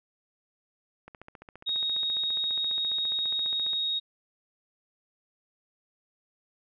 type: click train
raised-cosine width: 0.5 ms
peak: -30 dBFS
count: 40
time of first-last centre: 1.08-3.733 s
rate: 14.7 Hz
type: tone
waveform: sine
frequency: 3755 Hz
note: A#7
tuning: 12 cents sharp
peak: -26 dBFS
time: 1.66-4 s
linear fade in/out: 20 ms
effects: none